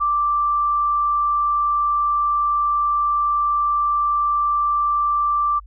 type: tone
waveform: sine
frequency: 1174.7 Hz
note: D6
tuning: in tune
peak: -16 dBFS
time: 0-5.6 s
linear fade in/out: 20 ms
effects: added 50 Hz sine -39 dBFS peak until 5.66 s